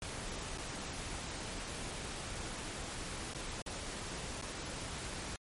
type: noise with dropouts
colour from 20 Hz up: pink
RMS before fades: -42 dBFS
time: 0.02-5.36 s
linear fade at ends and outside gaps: 1 ms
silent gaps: 0.576-0.582 / 3.336-3.347 / 3.619-3.662 / 4.414-4.423 s
effects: MP3 48 kbps